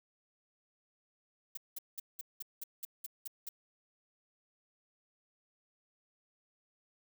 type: noise bursts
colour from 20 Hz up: violet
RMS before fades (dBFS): -41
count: 10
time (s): 1.55-3.49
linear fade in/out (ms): 5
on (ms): 23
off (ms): 190
effects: none